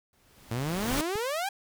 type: noise with exponential growth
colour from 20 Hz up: pink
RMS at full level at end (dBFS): -28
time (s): 0.13-1.01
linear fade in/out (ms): 1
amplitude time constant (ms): 190
type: exponential sweep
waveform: sawtooth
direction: up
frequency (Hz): 110 to 824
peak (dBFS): -25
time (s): 0.51-1.49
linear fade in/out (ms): 5
type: clicks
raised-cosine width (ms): 5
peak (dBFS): -26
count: 2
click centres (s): 0.929 / 1.156
effects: none